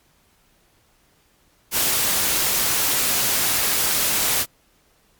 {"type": "noise", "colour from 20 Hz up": "white", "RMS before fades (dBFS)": -20, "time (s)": [1.71, 4.46], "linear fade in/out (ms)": 50, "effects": ["pink hiss -60 dBFS RMS until 5.19 s", "MP3 96 kbps"]}